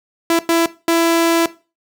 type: tone bursts at uneven times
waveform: sawtooth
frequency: 333.6 Hz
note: E4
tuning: 21 cents sharp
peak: -8 dBFS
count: 3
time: 0.3-0.39 / 0.49-0.66 / 0.88-1.46 s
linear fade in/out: 2 ms
effects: noise-tail reverb RT60 0.3 s tail -17 dB re dry